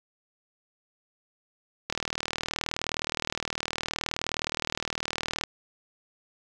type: click train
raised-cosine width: 0.2 ms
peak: -11 dBFS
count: 140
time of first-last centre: 1.9-5.437 s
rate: 39.3 Hz
effects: none